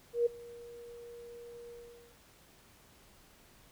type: tone with ADSR envelope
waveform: sine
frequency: 474.1 Hz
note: A#4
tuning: 29 cents sharp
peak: -23 dBFS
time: 0.13-2.18 s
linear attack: 130 ms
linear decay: 12 ms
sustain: -23 dB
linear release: 480 ms
effects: pink hiss -61 dBFS RMS until 3.71 s